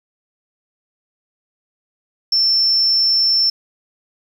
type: tone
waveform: sine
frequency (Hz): 5370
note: E8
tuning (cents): +31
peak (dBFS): -12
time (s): 2.32-3.5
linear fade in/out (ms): 5
effects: 7-bit